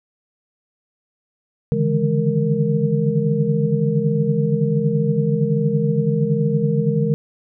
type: tone cluster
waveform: sine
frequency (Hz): 142.4 / 151.3 / 163.7 / 207.6 / 463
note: C#3 / D#3 / E3 / G#3 / A#4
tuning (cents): +47 / -48 / -12 / 0 / -12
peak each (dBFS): -22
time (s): 1.72-7.14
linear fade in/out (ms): 0
effects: none